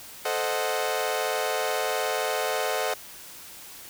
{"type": "chord", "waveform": "sawtooth", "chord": "A diminished seventh", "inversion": "none", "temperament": "equal", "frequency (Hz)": [440, 523.3, 622.3, 740], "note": ["A4", "C5", "Eb5", "Gb5"], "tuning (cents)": [0, 0, 0, 0], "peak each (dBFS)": -27, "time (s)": [0.25, 2.94], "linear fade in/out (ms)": 5, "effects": ["white hiss -44 dBFS RMS until 3.89 s"]}